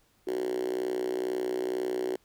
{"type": "tone with high-pass filter", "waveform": "5% pulse", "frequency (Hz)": 62.1, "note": "B1", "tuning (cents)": 10, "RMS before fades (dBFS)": -31, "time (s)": [0.27, 2.16], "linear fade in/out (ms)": 5, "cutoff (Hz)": 360, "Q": 9.7, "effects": ["pink hiss -67 dBFS RMS until 2.24 s"]}